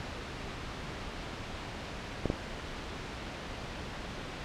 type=clicks; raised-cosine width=2 ms; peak=-15 dBFS; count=2; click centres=2.257 / 2.301 s; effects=pink hiss -40 dBFS RMS until 4.44 s + low-pass 4000 Hz 12 dB/octave